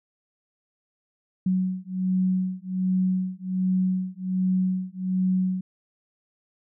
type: beating tone pair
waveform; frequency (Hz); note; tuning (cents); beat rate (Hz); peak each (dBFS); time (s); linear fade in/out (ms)
sine; 185 / 186.3; F#3 / F#3; 0 / +12; 1.3; -25; 1.46-5.61; 5
effects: none

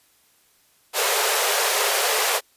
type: high-pass noise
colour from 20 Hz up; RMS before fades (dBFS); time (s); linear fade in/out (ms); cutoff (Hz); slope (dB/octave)
pink; -21; 0.93-2.41; 50; 400; 96
effects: white hiss -60 dBFS RMS until 2.56 s + resampled to 32000 Hz

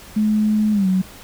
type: tone with pitch glide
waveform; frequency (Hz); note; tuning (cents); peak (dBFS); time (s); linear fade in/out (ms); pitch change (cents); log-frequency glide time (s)
sine; 213.5 to 186.94; G#3 to F#3; +48 to +18; -14; 0.16-1.02; 10; -230; 0.72-0.87
effects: pink hiss -41 dBFS RMS until 1.23 s

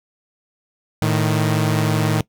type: tone pair together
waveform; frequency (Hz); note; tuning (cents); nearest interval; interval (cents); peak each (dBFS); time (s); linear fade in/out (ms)
sawtooth; 110 / 155.56; A2 / D#3; 0 / 0; tritone; 600; -15; 1.02-2.21; 0
effects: noise-tail reverb RT60 0.1 s tail -21 dB re dry

